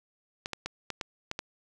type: clicks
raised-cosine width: 0.2 ms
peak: -16 dBFS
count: 7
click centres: 0.459 / 0.533 / 0.66 / 0.903 / 1.012 / 1.314 / 1.391 s
effects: none